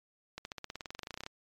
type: accelerating click train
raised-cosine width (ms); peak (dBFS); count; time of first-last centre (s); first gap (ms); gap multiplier
0.2; -23; 20; 0.38-1.264; 71; 0.95
effects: MP3 96 kbps